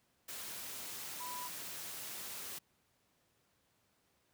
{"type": "tone in noise", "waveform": "sine", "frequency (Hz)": 987.8, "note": "B5", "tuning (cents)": 0, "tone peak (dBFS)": -43, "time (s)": [1.2, 1.48], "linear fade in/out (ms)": 10, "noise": "white", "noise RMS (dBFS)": -45, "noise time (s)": [0.28, 2.59], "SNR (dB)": -1, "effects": ["pink hiss -75 dBFS RMS until 4.33 s", "high-pass 80 Hz 12 dB/octave"]}